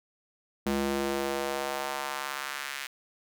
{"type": "tone with high-pass filter sweep", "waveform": "square", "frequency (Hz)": 69.3, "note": "C#2", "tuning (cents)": 0, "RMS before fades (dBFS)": -32, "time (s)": [0.66, 2.87], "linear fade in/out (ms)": 5, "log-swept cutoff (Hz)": [220, 2000], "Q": 1.4, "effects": []}